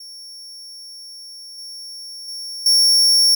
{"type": "tone with level steps", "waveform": "40% pulse", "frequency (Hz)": 5490, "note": "F8", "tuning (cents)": -31, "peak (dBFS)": [-34, -31, -27, -10], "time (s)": [0, 3.35], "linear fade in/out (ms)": 5, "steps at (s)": [1.58, 2.28, 2.66], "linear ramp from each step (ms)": 2, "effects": []}